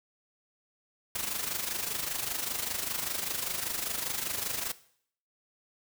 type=noise with amplitude modulation; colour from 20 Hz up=white; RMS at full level=-31 dBFS; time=1.15-4.72 s; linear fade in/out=5 ms; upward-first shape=sine; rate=25.1 Hz; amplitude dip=65%; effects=noise-tail reverb RT60 0.6 s tail -17 dB re dry